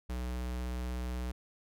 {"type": "tone with vibrato", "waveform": "square", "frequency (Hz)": 61.74, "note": "B1", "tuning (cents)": 0, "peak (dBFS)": -35, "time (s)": [0.09, 1.32], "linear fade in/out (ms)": 10, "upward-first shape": "triangle", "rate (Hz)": 16, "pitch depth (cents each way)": 12, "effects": []}